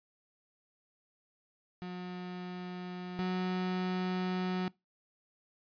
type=tone pair in turn; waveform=35% pulse; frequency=180.4 / 183.66 Hz; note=F#3 / F#3; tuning=-44 / -13 cents; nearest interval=unison; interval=31 cents; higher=second; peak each=-37 / -29 dBFS; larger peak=second; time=1.82-3.19 / 3.19-4.68 s; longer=second; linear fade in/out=0 ms; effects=noise-tail reverb RT60 0.2 s tail -23 dB re dry + resampled to 11025 Hz